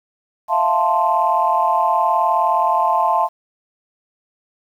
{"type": "chord", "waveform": "sine", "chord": "F major seventh", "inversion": "third", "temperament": "equal", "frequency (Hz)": [659.3, 698.5, 880, 1046.5], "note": ["E5", "F5", "A5", "C6"], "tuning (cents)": [0, 0, 0, 0], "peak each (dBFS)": [-22, -20, -17, -18], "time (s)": [0.48, 3.29], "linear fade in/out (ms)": 50, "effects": ["tanh soft clip ceiling -3 dBFS", "8-bit"]}